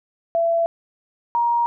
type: tone pair in turn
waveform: sine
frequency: 671 / 943.8 Hz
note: E5 / A#5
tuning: +31 / +21 cents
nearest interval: tritone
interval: 590 cents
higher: second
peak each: -16 dBFS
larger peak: neither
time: 0.35-0.66 / 1.35-1.66 s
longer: neither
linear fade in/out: 0 ms
effects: none